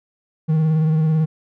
triangle tone with vibrato, 157.4 Hz, D#3, 20 cents sharp, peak -12 dBFS, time 0.48-1.26 s, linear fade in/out 20 ms, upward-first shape sine, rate 18 Hz, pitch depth 34 cents each way, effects none

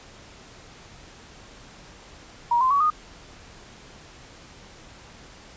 sine tone with pitch steps, 950 / 1036 / 1129.7 / 1232 Hz, A#5 / C6 / C#6 / D#6, +33 / -17 / +32 / -17 cents, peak -17 dBFS, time 2.51-2.902 s, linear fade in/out 5 ms, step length 98 ms, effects pink hiss -47 dBFS RMS until 5.56 s + resampled to 16000 Hz

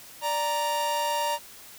45% pulse tone pair together, 587.3 / 932.3 Hz, D5 / A#5, 0 / 0 cents, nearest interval minor sixth, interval 800 cents, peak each -31 / -26 dBFS, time 0.21-1.39 s, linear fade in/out 50 ms, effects white hiss -47 dBFS RMS until 1.78 s

